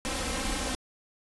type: noise with comb filter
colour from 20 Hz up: pink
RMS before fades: -31 dBFS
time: 0.05-0.75 s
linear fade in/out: 0 ms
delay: 3.8 ms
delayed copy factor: +1
effects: resampled to 24000 Hz